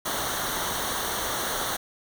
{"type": "noise with comb filter", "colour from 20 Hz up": "pink", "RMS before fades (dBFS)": -29, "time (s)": [0.05, 1.77], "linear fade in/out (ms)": 10, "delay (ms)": 0.4, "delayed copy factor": -0.75, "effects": []}